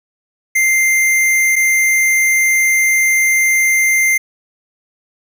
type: tone pair in turn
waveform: square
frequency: 2093 / 2093 Hz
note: C7 / C7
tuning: 0 / 0 cents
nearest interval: unison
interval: 0 cents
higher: neither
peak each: -11 dBFS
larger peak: neither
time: 0.55-1.56 / 1.56-4.18 s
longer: second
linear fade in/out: 10 ms
effects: none